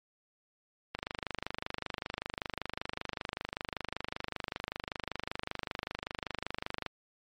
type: click train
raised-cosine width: 0.3 ms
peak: -18 dBFS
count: 150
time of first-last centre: 0.95-6.863 s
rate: 25.2 Hz
effects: MP3 64 kbps